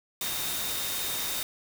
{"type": "tone in noise", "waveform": "sine", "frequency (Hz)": 3685, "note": "A#7", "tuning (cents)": -21, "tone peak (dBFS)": -37, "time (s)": [0.21, 1.43], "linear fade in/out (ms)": 2, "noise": "white", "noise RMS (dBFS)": -32, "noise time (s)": [0.21, 1.43], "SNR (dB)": -8, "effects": []}